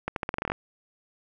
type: accelerating click train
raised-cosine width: 0.5 ms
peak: -13 dBFS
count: 11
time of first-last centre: 0.08-0.519 s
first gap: 82 ms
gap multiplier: 0.85
effects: none